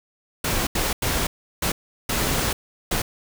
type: noise bursts at uneven times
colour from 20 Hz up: pink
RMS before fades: -23 dBFS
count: 6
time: 0.44-0.67 / 0.75-0.93 / 1.02-1.27 / 1.62-1.72 / 2.09-2.53 / 2.91-3.02 s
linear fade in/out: 5 ms
effects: none